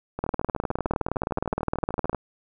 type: two click trains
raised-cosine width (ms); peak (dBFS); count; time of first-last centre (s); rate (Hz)
1; -10 / -17; 38 / 27; 0.24-2.147 / 0.19-2.13; 19.4 / 13.4
effects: none